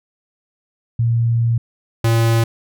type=tone pair in turn; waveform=sine / square; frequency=116.54 / 114.6 Hz; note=A#2 / A#2; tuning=0 / -29 cents; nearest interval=unison; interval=29 cents; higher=first; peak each=-13 dBFS; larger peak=neither; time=0.99-1.58 / 2.04-2.44 s; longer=first; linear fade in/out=5 ms; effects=none